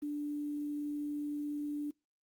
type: tone with quantisation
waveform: sine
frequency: 293.6 Hz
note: D4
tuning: in tune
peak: -34 dBFS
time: 0.02-1.91 s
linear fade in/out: 10 ms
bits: 10
effects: noise-tail reverb RT60 0.2 s tail -25 dB re dry + Opus 24 kbps